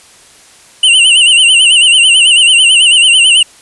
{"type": "tone with vibrato", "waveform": "square", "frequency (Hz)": 2900, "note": "F#7", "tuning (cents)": -35, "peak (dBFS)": -4, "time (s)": [0.83, 3.43], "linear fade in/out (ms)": 5, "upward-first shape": "sine", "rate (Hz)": 9.1, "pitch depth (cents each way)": 110, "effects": ["white hiss -40 dBFS RMS until 3.61 s", "resampled to 24000 Hz"]}